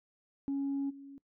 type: tone with level steps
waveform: sine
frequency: 277.2 Hz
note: C#4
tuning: in tune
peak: -29 / -46 dBFS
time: 0.48-1.18 s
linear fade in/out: 0 ms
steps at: 0.89 s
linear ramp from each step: 20 ms
effects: noise-tail reverb RT60 0.1 s tail -21 dB re dry + tanh soft clip ceiling -28 dBFS